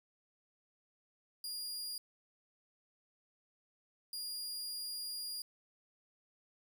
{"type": "tone bursts at uneven times", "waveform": "sawtooth", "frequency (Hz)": 4836, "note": "D8", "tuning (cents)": 50, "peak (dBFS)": -37, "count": 2, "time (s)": [[1.44, 1.98], [4.13, 5.42]], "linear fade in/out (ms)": 2, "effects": ["11-bit"]}